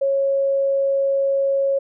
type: tone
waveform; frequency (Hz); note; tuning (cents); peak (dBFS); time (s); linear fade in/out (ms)
sine; 549; C#5; -17; -16; 0.01-1.79; 10
effects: none